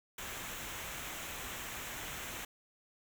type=noise with comb filter; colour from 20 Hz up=pink; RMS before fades=-43 dBFS; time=0.18-2.45 s; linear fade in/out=5 ms; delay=0.21 ms; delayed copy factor=-0.55; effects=none